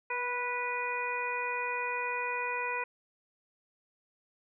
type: harmonic tone with a mistuned harmonic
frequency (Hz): 491.7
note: B4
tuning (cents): -8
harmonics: 1 / 2 / 3 / 4 / 5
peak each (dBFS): -39 / -35 / -40 / -39 / -36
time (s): 0.1-2.84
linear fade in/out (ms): 5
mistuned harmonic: 1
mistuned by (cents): -18
effects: none